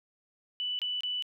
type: tone bursts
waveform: sine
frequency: 2975 Hz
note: F#7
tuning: 9 cents sharp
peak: -30 dBFS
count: 3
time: 0.6-1.224 s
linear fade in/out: 0 ms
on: 190 ms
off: 27 ms
effects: none